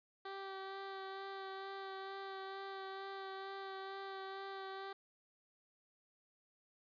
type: tone with vibrato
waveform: 15% pulse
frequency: 387.8 Hz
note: G4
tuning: 19 cents flat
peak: -38 dBFS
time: 0.25-4.93 s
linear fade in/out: 5 ms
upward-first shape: sine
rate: 2.2 Hz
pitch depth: 15 cents each way
effects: resampled to 11025 Hz